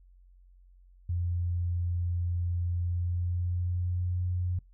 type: tone with pitch glide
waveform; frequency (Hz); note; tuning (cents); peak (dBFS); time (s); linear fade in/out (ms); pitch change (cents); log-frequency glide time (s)
sine; 87.31 to 89.71; F2 to F2; 0 to +47; -27; 1.09-4.59; 5; +47; 2.81-4.2
effects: noise-tail reverb RT60 0.2 s tail -26 dB re dry + added 45 Hz sine -54 dBFS peak until 4.73 s